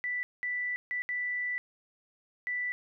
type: tone bursts at uneven times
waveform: sine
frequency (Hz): 1975.5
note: B6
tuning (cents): 0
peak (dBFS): -30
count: 5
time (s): 0.04-0.23 / 0.43-0.76 / 0.91-1.02 / 1.09-1.58 / 2.47-2.72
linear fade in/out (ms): 0
effects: none